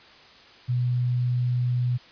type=tone; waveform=sine; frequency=123.47 Hz; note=B2; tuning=in tune; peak=-21 dBFS; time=0.68-1.98 s; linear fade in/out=20 ms; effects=white hiss -50 dBFS RMS until 2.11 s + resampled to 11025 Hz